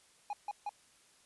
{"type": "tone bursts", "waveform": "triangle", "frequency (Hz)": 824, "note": "G#5", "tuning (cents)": -14, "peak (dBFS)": -33, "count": 3, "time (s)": [0.3, 0.693], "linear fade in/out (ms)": 2, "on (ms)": 31, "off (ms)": 150, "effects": ["white hiss -65 dBFS RMS until 1.25 s", "resampled to 24000 Hz"]}